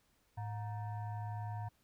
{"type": "tone with frequency modulation", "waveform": "sine", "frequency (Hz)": 107.2, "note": "A2", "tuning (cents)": -45, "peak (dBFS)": -38, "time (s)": [0.37, 1.69], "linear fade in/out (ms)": 10, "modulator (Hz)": 828, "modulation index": 0.65, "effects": ["pink hiss -74 dBFS RMS until 1.83 s"]}